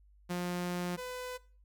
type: tone pair in turn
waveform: sawtooth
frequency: 177.3 / 501.5 Hz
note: F3 / B4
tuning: +26 / +26 cents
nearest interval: octave + tritone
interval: 1800 cents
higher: second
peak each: -29 / -35 dBFS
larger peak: first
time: 0.29-0.97 / 0.97-1.38 s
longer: first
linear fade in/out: 20 ms
effects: noise-tail reverb RT60 0.4 s tail -20 dB re dry + added 50 Hz sine -59 dBFS peak until 1.64 s

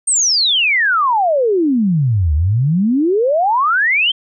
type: exponential two-way sweep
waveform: sine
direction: down then up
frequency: 8870 to 71.8 to 3204 Hz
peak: -11 dBFS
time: 0.07-4.12 s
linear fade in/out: 10 ms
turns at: 2.34 s
effects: none

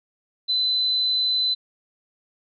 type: tone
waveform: sine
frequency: 4024 Hz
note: B7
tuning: 32 cents sharp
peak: -19 dBFS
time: 0.48-1.55 s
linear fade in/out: 20 ms
effects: none

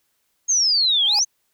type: exponential two-way sweep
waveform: sine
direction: down then up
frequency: 6610 to 3134 to 6540 Hz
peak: -15 dBFS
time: 0.48-1.25 s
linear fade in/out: 20 ms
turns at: 1.06 s
type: tone with exponential growth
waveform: square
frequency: 830.6 Hz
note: G#5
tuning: in tune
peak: -24 dBFS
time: 0.94-1.19 s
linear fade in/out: 1 ms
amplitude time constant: 53 ms
effects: white hiss -69 dBFS RMS until 1.53 s

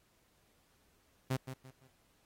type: tone with echo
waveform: sawtooth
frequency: 130.81 Hz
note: C3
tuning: in tune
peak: -27 dBFS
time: 1.3-1.37 s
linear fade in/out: 10 ms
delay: 170 ms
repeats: 3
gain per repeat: -10 dB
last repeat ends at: 1.88 s
effects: pink hiss -72 dBFS RMS until 2.25 s + AAC 48 kbps

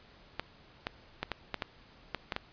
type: clicks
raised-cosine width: 0.3 ms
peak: -16 dBFS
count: 9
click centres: 0.396 / 0.869 / 1.23 / 1.317 / 1.543 / 1.622 / 2.147 / 2.322 / 2.364 s
effects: pink hiss -58 dBFS RMS until 2.52 s + resampled to 11025 Hz

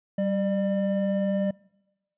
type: tone pair together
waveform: triangle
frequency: 194.5 / 599.2 Hz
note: G3 / D5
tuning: -13 / +35 cents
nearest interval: octave + perfect fifth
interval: 1948 cents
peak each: -23 / -25 dBFS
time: 0.18-1.51 s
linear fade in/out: 5 ms
effects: noise-tail reverb RT60 1.0 s tail -24 dB re dry + resampled to 8000 Hz

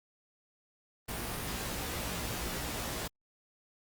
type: noise with comb filter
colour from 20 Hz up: pink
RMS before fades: -37 dBFS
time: 1.08-3.08 s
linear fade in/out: 10 ms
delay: 17 ms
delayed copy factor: +0.7
effects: Opus 32 kbps

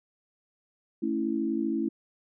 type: chord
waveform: sine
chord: A major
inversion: none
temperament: equal with one note detuned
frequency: 221.4 / 277.2 / 329.6 Hz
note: A3 / C#4 / E4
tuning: +11 / 0 / 0 cents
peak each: -31 / -31 / -29 dBFS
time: 1.02-1.89 s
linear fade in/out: 10 ms
effects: none

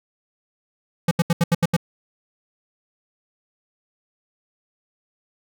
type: tone bursts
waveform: square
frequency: 169.9 Hz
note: F3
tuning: 47 cents flat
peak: -15 dBFS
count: 7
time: 1.08-1.766 s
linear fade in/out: 5 ms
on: 32 ms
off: 77 ms
effects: none

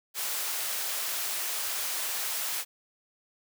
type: high-pass noise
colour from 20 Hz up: white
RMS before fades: -32 dBFS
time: 0.14-2.65 s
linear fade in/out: 50 ms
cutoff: 560 Hz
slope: 12 dB/octave
effects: none

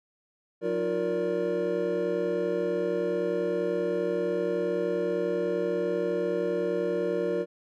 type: tone cluster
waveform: triangle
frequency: 179.4 / 315.8 / 355.8 / 468.7 / 579 Hz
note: F3 / D#4 / F4 / A#4 / D5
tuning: +47 / +26 / +32 / +9 / -25 cents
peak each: -35 / -34 / -29 / -27 / -30 dBFS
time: 0.61-7.46 s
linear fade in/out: 50 ms
effects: none

